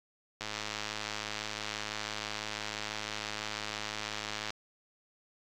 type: click train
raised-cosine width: 0.2 ms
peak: -19 dBFS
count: 435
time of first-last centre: 0.41-4.504 s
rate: 106 Hz
effects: AAC 48 kbps